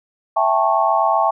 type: chord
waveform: sine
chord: A dominant seventh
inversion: second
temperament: just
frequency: 660 / 792 / 880 / 1100 Hz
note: E5 / G5 / A5 / C#6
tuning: +2 / +18 / 0 / -14 cents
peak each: -19 dBFS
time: 0.36-1.31 s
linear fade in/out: 10 ms
effects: none